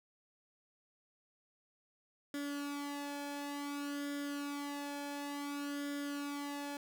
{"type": "tone with flanger", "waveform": "sawtooth", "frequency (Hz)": 286.2, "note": "D4", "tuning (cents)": -45, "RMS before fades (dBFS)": -41, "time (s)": [2.34, 6.77], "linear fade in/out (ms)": 2, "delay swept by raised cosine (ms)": [0.58, 1.21], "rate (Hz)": 0.56, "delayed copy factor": 0.7, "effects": []}